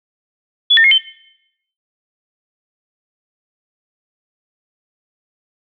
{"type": "tone with pitch steps", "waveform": "sine", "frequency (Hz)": [3412, 1812, 2149, 3088], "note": ["G#7", "A#6", "C7", "G7"], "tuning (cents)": [46, -50, 46, -27], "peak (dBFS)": -7, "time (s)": [0.7, 0.984], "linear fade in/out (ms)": 10, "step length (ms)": 71, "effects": ["noise-tail reverb RT60 0.8 s tail -20 dB re dry"]}